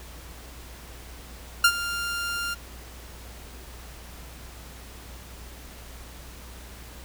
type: tone with ADSR envelope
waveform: sawtooth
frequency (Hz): 1396.9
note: F6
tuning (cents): 0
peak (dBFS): -9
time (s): 1.64-2.55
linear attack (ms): 5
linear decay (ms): 66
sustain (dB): -15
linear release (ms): 20
effects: added 60 Hz sine -43 dBFS peak until 7.04 s + pink hiss -46 dBFS RMS until 7.04 s